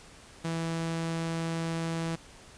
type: tone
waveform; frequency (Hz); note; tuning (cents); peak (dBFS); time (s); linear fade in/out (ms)
sawtooth; 164.81; E3; 0; -26; 0.44-2.16; 10
effects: pink hiss -52 dBFS RMS until 2.57 s + resampled to 22050 Hz